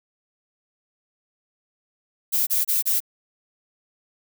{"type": "noise bursts", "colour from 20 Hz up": "violet", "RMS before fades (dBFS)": -21, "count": 4, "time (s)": [2.32, 3.004], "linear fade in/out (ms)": 20, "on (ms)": 150, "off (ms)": 28, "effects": []}